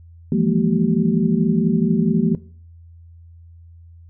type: tone cluster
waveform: sine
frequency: 161.6 / 173.5 / 207.5 / 232 / 382.9 Hz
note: E3 / F3 / G#3 / A#3 / G4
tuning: -34 / -11 / -1 / -8 / -41 cents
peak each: -24 / -20 / -20 / -19 / -26 dBFS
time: 0.32-2.35 s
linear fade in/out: 2 ms
effects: noise-tail reverb RT60 0.5 s tail -19 dB re dry + added 84 Hz sine -41 dBFS peak until 4.09 s